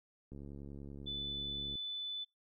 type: click train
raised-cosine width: 3 ms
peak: -36 dBFS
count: 102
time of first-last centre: 0.32-1.755 s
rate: 70.4 Hz
type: tone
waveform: sine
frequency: 3497 Hz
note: A7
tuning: 11 cents flat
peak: -38 dBFS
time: 1.06-2.25 s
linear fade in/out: 20 ms
effects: noise-tail reverb RT60 0.2 s tail -23 dB re dry